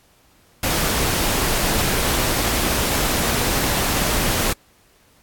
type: noise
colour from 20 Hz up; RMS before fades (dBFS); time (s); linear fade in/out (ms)
pink; -20; 0.63-4.53; 5
effects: pink hiss -56 dBFS RMS until 5.22 s + AAC 64 kbps